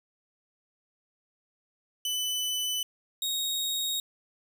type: tone pair in turn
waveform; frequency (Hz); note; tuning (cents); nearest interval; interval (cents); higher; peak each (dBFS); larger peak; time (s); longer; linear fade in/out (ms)
sawtooth; 2998 / 3758; F#7 / A#7; +22 / +13; major third; 391; second; -25; neither; 2.05-2.83 / 3.22-4; neither; 2
effects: none